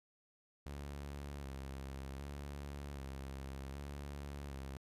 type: tone with vibrato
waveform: sawtooth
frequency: 69.3 Hz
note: C#2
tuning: in tune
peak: -40 dBFS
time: 0.66-4.77 s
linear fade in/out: 0 ms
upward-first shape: square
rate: 0.65 Hz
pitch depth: 42 cents each way
effects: resampled to 32000 Hz